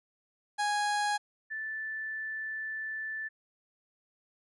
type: tone pair in turn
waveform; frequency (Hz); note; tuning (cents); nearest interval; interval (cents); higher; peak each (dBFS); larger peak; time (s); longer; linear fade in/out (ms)
30% pulse / sine; 828 / 1757.6; G#5 / A6; -5 / -2; octave + minor second; 1303; second; -25 / -34; first; 0.58-1.18 / 1.5-3.29; second; 20
effects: resampled to 24000 Hz